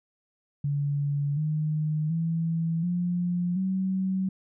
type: tone with pitch steps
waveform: sine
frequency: 143.3 / 153.59 / 164.61 / 176.42 / 189.09 Hz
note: D3 / D#3 / E3 / F3 / F#3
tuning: -42 / -22 / -2 / +18 / +38 cents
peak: -24 dBFS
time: 0.64-4.29 s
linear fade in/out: 5 ms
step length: 730 ms
effects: none